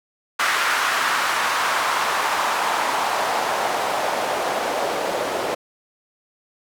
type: noise with band-pass filter sweep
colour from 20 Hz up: white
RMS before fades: -22 dBFS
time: 0.39-5.55 s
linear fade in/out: 10 ms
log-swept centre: 1400 to 540 Hz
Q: 1.8
effects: none